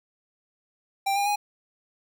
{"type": "tone with pitch steps", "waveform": "square", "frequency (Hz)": [788, 806.4, 825.3], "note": ["G5", "G5", "G#5"], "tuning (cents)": [9, 49, -11], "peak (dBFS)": -23, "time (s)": [1.06, 1.36], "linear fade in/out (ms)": 10, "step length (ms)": 100, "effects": []}